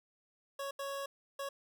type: tone bursts at uneven times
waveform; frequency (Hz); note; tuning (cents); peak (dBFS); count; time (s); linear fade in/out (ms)
25% pulse; 554.4; C#5; 0; -34; 3; 0.59-0.71 / 0.79-1.06 / 1.39-1.49; 5
effects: none